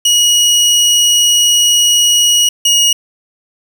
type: tone pair in turn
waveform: 25% pulse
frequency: 2904 / 2884 Hz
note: F#7 / F#7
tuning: -33 / -45 cents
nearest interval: unison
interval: 12 cents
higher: first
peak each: -4 dBFS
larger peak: neither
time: 0.05-2.49 / 2.65-2.93 s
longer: first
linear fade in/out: 5 ms
effects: none